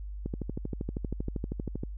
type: click train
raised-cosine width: 3 ms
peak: -20 dBFS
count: 21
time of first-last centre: 0.26-1.835 s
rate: 12.7 Hz
effects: added 50 Hz sine -36 dBFS peak until 1.97 s